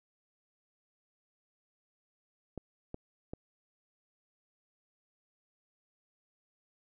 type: clicks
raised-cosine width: 2 ms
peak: -26 dBFS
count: 3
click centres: 2.577 / 2.944 / 3.335 s
effects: none